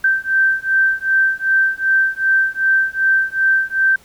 sine beating tone pair, 1559 / 1561.6 Hz, G6 / G6, -10 / -7 cents, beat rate 2.6 Hz, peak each -16 dBFS, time 0.04-3.96 s, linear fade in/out 5 ms, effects pink hiss -49 dBFS RMS until 4.04 s

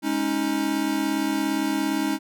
square chord, Ab suspended fourth, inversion none, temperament equal with one note detuned, 207.7 / 277.2 / 314.6 Hz, Ab3 / Db4 / Eb4, 0 / 0 / +19 cents, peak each -31 / -27 / -26 dBFS, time 0.02-2.19 s, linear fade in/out 50 ms, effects none

